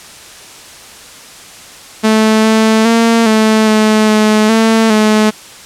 sawtooth tone with pitch steps, 218.3 / 220.3 / 229.5 / 218.3 / 215.9 / 214.5 / 223.8 / 214.7 Hz, A3 / A3 / A#3 / A3 / A3 / A3 / A3 / A3, -13 / +2 / -27 / -13 / -33 / -44 / +30 / -42 cents, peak -3 dBFS, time 2.03-5.31 s, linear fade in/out 20 ms, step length 410 ms, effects white hiss -34 dBFS RMS until 5.65 s + low-pass 9000 Hz 12 dB/octave

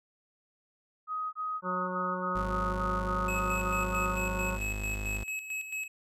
sine tone bursts, 1256 Hz, D#6, 16 cents sharp, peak -31 dBFS, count 11, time 1.07-4.16 s, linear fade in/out 50 ms, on 260 ms, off 23 ms
harmonic tone, 182.9 Hz, F#3, 20 cents flat, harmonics 1 / 2 / 3 / 5 / 6 / 7 / 8, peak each -37 / -42 / -38 / -40 / -40 / -50 / -42 dBFS, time 1.62-4.59 s, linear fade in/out 50 ms
35% pulse tone, 51.5 Hz, G#1, 14 cents flat, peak -32 dBFS, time 2.35-5.24 s, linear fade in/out 10 ms
square tone with tremolo, 2572 Hz, E7, 43 cents flat, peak -33 dBFS, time 3.28-5.88 s, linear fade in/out 5 ms, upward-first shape square, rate 4.5 Hz, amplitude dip 60%
effects low-pass 12000 Hz 12 dB/octave

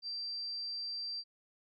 sine tone, 4700 Hz, D8, 1 cent sharp, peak -37 dBFS, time 0.02-1.24 s, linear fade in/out 50 ms, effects none

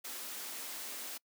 white high-pass noise, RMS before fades -43 dBFS, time 0.04-1.18 s, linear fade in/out 10 ms, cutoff 210 Hz, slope 96 dB/octave, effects noise-tail reverb RT60 0.1 s tail -26 dB re dry

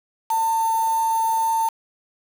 sine tone with quantisation, 899 Hz, A5, 37 cents sharp, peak -18 dBFS, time 0.3-1.69 s, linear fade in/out 5 ms, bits 5, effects none

